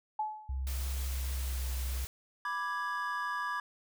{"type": "tone with exponential decay", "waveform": "sine", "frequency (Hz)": 858, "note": "A5", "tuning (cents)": -44, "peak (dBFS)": -28, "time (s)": [0.19, 0.65], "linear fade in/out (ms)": 5, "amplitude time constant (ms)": 100}
{"type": "tone with pitch glide", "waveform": "sine", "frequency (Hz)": [66, 64.23], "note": ["C2", "C2"], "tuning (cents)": [16, -31], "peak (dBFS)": -32, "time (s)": [0.49, 2.05], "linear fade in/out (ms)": 5, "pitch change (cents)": -47, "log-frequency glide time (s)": [1.34, 1.56]}
{"type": "noise", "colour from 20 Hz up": "white", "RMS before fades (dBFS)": -44, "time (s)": [0.67, 2.07], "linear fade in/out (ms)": 0}
{"type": "chord", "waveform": "triangle", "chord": "G# diminished", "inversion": "first", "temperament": "equal", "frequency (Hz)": [987.8, 1174.7, 1661.2], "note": ["B5", "D6", "G#6"], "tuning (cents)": [0, 0, 0], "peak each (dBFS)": [-36, -35, -35], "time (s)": [2.45, 3.6], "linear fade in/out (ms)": 2}
{"effects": []}